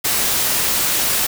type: noise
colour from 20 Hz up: white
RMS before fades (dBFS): -18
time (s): 0.04-1.27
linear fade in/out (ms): 10
effects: none